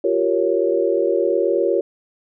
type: chord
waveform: sine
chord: G half-diminished seventh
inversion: third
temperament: equal with one note detuned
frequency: 349.2 / 388.6 / 466.2 / 554.4 Hz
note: F4 / G4 / Bb4 / Db5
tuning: 0 / -15 / 0 / 0 cents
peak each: -21 dBFS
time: 0.04-1.81 s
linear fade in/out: 5 ms
effects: none